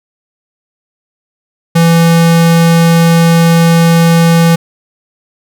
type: tone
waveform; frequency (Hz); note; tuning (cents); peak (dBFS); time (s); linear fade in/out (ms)
square; 167; E3; +23; -5; 1.75-4.56; 10
effects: none